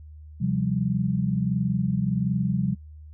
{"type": "chord", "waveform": "sine", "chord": "C suspended fourth", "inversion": "none", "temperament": "equal", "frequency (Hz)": [130.81, 174.61, 196], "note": ["C3", "F3", "G3"], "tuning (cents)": [0, 0, 0], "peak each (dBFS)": -26, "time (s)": [0.4, 2.75], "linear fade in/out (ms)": 20, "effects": ["noise-tail reverb RT60 0.1 s tail -25 dB re dry", "added 76 Hz sine -41 dBFS peak until 3.13 s"]}